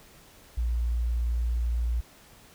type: tone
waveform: sine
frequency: 58.8 Hz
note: A#1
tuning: 16 cents sharp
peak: -24 dBFS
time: 0.57-2.01 s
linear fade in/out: 10 ms
effects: pink hiss -54 dBFS RMS until 2.54 s